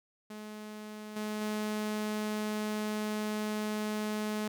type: tone with level steps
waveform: sawtooth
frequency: 212.8 Hz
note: G#3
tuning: 42 cents sharp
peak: -38 / -30 / -28 dBFS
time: 0.3-4.48 s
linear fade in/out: 5 ms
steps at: 1.16 / 1.41 s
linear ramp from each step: 5 ms
effects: none